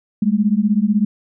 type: beating tone pair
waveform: sine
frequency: 201 / 217 Hz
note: G3 / A3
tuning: +44 / -24 cents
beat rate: 16 Hz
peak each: -16 dBFS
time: 0.22-1.05 s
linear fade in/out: 5 ms
effects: none